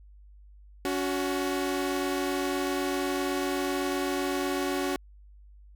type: tone pair together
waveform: sawtooth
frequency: 282.1 / 370 Hz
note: C#4 / F#4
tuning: +30 / 0 cents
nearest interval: perfect fourth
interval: 470 cents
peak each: -26 dBFS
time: 0.85-4.96 s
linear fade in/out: 0 ms
effects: added 50 Hz sine -49 dBFS peak until 5.75 s